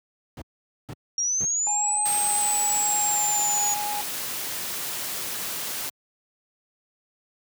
brown noise bursts, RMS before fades -32 dBFS, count 3, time 0.37-1.451 s, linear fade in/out 2 ms, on 47 ms, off 470 ms
sine linear two-way sweep, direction up then down, 5588 to 8410 to 6800 Hz, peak -22 dBFS, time 1.18-3.74 s, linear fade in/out 2 ms, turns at 2.08 s
triangle tone with vibrato, 830.6 Hz, G#5, in tune, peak -26 dBFS, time 1.67-4.01 s, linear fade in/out 0 ms, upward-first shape triangle, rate 8.6 Hz, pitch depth 9 cents each way
white noise, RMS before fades -31 dBFS, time 2.05-5.9 s, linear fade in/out 10 ms
effects high-pass 100 Hz 12 dB/octave

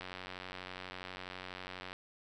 click train, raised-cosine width 0.3 ms, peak -27 dBFS, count 178, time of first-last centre 0.01-1.93 s, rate 92.2 Hz, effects none

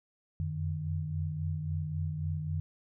sine tone cluster, 87.2 / 90.9 / 152.9 Hz, F2 / F#2 / D#3, -2 / -30 / -30 cents, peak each -39 / -35 / -34 dBFS, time 0.4-2.6 s, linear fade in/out 0 ms, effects none

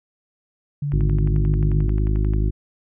sine tone with pitch glide, 144.1 to 148.58 Hz, D3 to D3, -33 to +20 cents, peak -21 dBFS, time 0.82-1.87 s, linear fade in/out 5 ms, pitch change +53 cents, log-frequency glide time 0.96-1.43 s
click train, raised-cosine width 0.5 ms, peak -26 dBFS, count 17, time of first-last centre 0.92-2.336 s, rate 11.3 Hz
harmonic tone, 51.91 Hz, G#1, in tune, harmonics 1 / 2 / 3 / 4 / 5 / 6 / 7, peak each -18 / -23 / -29 / -33 / -36 / -33 / -34 dBFS, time 0.92-2.51 s, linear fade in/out 20 ms
effects none

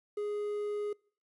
triangle tone with quantisation, 415.3 Hz, G#4, in tune, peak -30 dBFS, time 0.17-0.93 s, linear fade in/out 5 ms, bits 10, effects noise-tail reverb RT60 0.5 s tail -26 dB re dry + resampled to 24000 Hz

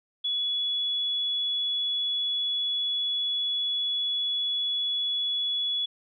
sine tone, 3395 Hz, G#7, 37 cents sharp, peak -25 dBFS, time 0.24-5.86 s, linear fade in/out 10 ms, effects none

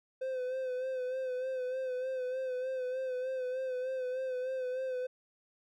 triangle tone with vibrato, 513 Hz, C5, 34 cents flat, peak -31 dBFS, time 0.21-5.07 s, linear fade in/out 10 ms, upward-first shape sine, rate 3.3 Hz, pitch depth 41 cents each way, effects none

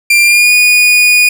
40% pulse tone with pitch glide, 2379 to 2460 Hz, D7 to D#7, +22 to -20 cents, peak -4 dBFS, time 0.1-1.29 s, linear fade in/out 5 ms, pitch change +58 cents, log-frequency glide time 0.22-0.53 s, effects none

